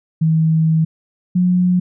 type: tone pair in turn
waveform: sine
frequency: 160.1 / 180.24 Hz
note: D#3 / F#3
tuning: +50 / -45 cents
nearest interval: major second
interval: 205 cents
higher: second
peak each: -11 / -11 dBFS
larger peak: neither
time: 0.21-0.85 / 1.35-1.8 s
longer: first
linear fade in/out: 10 ms
effects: none